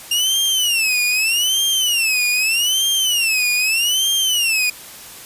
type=tone with vibrato; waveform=sawtooth; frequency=2794 Hz; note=F7; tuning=in tune; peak=-12 dBFS; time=0.11-4.7 s; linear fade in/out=5 ms; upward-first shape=sine; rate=0.81 Hz; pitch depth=230 cents each way; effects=white hiss -37 dBFS RMS until 5.25 s + resampled to 32000 Hz